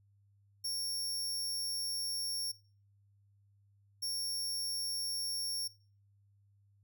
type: tone bursts at uneven times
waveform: sawtooth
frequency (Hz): 5500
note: F8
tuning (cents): -27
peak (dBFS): -32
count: 2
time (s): 0.64-2.52 / 4.02-5.68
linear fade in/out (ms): 10
effects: noise-tail reverb RT60 0.4 s tail -22 dB re dry + added 100 Hz sine -65 dBFS peak until 6.83 s

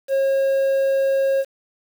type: tone with quantisation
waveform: triangle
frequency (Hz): 542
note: C#5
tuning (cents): -39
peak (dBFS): -14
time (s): 0.08-1.45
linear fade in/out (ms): 50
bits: 7
effects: none

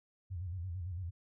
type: tone with vibrato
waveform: sine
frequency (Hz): 89.2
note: F2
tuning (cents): +37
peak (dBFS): -37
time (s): 0.3-1.11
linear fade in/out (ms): 20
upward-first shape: square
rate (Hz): 8.9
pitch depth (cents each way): 100
effects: none

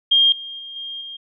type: tone with level steps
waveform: sine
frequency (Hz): 3217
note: G7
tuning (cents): +44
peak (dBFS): -11 / -30 / -32 / -28 / -31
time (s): 0.11-1.17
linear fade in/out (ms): 10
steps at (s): 0.32 / 0.59 / 0.76 / 1.01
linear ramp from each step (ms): 2
effects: none

